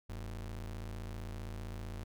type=ring-modulated tone; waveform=square; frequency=69.3 Hz; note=C#2; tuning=in tune; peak=-38 dBFS; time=0.09-2.04 s; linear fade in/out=10 ms; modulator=27.7 Hz; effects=none